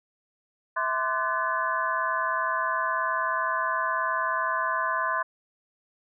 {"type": "tone cluster", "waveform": "sine", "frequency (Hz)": [653, 1036, 1175, 1506, 1720], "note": ["E5", "C6", "D6", "F#6", "A6"], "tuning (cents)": [-17, -17, 1, 30, -40], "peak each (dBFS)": [-34, -27, -33, -31, -32], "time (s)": [0.76, 5.23], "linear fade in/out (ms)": 10, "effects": []}